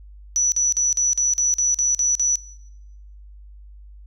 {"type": "tone bursts", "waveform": "sine", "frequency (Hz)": 5920, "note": "F#8", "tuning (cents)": 0, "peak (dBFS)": -16, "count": 10, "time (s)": [0.36, 2.356], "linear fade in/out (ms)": 0, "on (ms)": 160, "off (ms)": 44, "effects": ["noise-tail reverb RT60 1.0 s tail -22 dB re dry", "added 50 Hz sine -40 dBFS peak until 4.06 s"]}